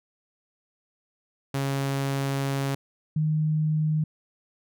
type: tone pair in turn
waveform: sawtooth / sine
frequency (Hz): 137.5 / 154.66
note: C#3 / D#3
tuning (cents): -14 / -10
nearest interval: major second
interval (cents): 204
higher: second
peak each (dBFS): -21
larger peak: neither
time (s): 1.54-2.75 / 3.16-4.04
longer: first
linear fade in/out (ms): 5
effects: none